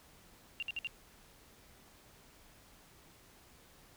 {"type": "tone bursts", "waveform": "sine", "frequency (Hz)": 2773, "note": "F7", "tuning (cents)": -13, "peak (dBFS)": -35, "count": 4, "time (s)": [0.6, 0.871], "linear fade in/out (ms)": 0, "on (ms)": 25, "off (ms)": 57, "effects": ["pink hiss -61 dBFS RMS until 3.96 s"]}